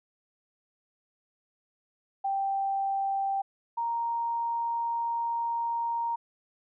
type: tone pair in turn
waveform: sine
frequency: 784 / 932.3 Hz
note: G5 / A#5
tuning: 0 / 0 cents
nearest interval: minor third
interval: 300 cents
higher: second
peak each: -26 / -27 dBFS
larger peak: first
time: 2.24-3.42 / 3.77-6.16 s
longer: second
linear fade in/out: 10 ms
effects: none